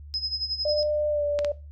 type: tone with tremolo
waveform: sine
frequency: 5090 Hz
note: D#8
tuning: 39 cents sharp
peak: -23 dBFS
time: 0.14-0.83 s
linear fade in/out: 0 ms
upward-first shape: sine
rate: 11 Hz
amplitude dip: 80%
type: tone with pitch glide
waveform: sine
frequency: 599 to 583.6 Hz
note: D5 to D5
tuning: +34 to -11 cents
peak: -22 dBFS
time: 0.65-1.52 s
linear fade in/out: 5 ms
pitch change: -45 cents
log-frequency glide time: 1.09-1.24 s
type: clicks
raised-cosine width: 0.2 ms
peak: -15 dBFS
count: 2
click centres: 1.39 / 1.447 s
effects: noise-tail reverb RT60 0.3 s tail -19 dB re dry + added 73 Hz sine -40 dBFS peak until 1.71 s